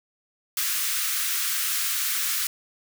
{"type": "high-pass noise", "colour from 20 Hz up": "white", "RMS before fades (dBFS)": -26, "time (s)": [0.57, 2.47], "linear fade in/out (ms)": 2, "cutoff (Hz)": 1200, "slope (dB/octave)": 48, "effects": []}